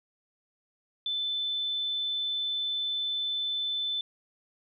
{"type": "tone", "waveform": "sine", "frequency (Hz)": 3520, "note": "A7", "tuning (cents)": 0, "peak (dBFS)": -28, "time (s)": [1.06, 4.01], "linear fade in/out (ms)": 2, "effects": []}